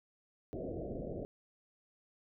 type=low-pass noise; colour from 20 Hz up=white; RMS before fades=-41 dBFS; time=0.53-1.25 s; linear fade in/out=0 ms; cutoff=660 Hz; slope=96 dB/octave; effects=none